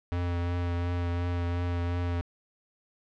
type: tone with vibrato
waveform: square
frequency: 87.31 Hz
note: F2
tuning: in tune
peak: -28 dBFS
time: 0.12-2.21 s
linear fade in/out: 0 ms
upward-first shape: triangle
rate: 2.8 Hz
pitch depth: 20 cents each way
effects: low-pass 3000 Hz 12 dB/octave